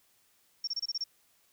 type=tone bursts; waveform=sine; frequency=5500 Hz; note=F8; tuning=27 cents flat; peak=-30 dBFS; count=7; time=0.64-1.04 s; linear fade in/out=5 ms; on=34 ms; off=27 ms; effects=white hiss -68 dBFS RMS until 1.52 s